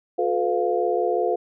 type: tone cluster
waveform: sine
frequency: 358.6 / 434.4 / 500 / 701 Hz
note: F4 / A4 / B4 / F5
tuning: +46 / -22 / +21 / +6 cents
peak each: -25 dBFS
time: 0.18-1.36 s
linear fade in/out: 10 ms
effects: none